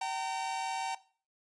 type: tone pair together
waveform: 45% pulse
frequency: 769 / 914.5 Hz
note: G5 / A#5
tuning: -33 / -33 cents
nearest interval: minor third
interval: 300 cents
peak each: -35 / -36 dBFS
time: 0.01-0.95 s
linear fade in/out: 5 ms
effects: noise-tail reverb RT60 0.4 s tail -17 dB re dry + resampled to 22050 Hz